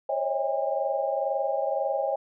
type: tone cluster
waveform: sine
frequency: 538 / 560 / 639 / 808 Hz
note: C5 / C#5 / D#5 / G#5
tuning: +48 / +18 / +46 / -48 cents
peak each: -30 dBFS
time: 0.09-2.16 s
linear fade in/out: 5 ms
effects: none